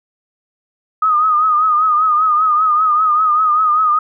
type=tone with vibrato; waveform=sine; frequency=1244.5 Hz; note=D#6; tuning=in tune; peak=-10 dBFS; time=1.02-3.99 s; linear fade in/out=5 ms; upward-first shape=triangle; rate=5.1 Hz; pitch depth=76 cents each way; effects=none